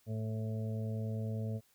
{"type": "harmonic tone", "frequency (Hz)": 110, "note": "A2", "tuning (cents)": 0, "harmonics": [1, 2, 4, 5, 6], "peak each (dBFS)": [-35, -41, -47, -49, -51], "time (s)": [0.06, 1.61], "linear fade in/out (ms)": 50, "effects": ["white hiss -70 dBFS RMS until 1.74 s"]}